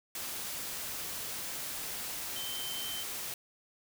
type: tone in noise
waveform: sine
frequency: 3100 Hz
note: G7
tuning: 20 cents flat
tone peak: -39 dBFS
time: 2.36-3.03 s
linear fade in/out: 2 ms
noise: white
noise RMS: -39 dBFS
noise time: 0.15-3.34 s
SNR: -3 dB
effects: none